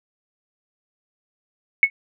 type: tone with exponential decay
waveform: sine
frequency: 2202 Hz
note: C#7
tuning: 12 cents flat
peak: -5 dBFS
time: 1.83-1.9 s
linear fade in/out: 1 ms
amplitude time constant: 15 ms
effects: none